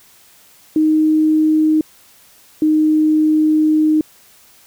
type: tone pair in turn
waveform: sine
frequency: 311.1 / 309.3 Hz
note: D#4 / D#4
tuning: 0 / -10 cents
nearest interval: unison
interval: 10 cents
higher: first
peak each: -10 dBFS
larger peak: neither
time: 0.76-1.81 / 2.62-4.01 s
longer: second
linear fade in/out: 2 ms
effects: white hiss -48 dBFS RMS until 4.66 s